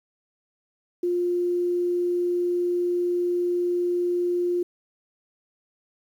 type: tone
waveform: sine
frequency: 352.7 Hz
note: F4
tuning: 17 cents sharp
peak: -21 dBFS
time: 1.03-4.63 s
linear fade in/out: 5 ms
effects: 9-bit